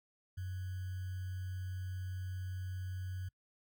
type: tone with sample-and-hold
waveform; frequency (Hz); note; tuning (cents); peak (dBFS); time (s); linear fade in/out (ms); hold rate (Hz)
sine; 92.5; F#2; 0; -38; 0.37-3.29; 10; 1575
effects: noise-tail reverb RT60 0.1 s tail -26 dB re dry